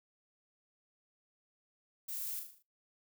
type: noise with echo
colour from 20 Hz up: violet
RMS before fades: -41 dBFS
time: 2.08-2.4 s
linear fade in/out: 10 ms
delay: 38 ms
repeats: 6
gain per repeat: -5 dB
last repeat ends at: 2.628 s
effects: noise-tail reverb RT60 0.3 s tail -25 dB re dry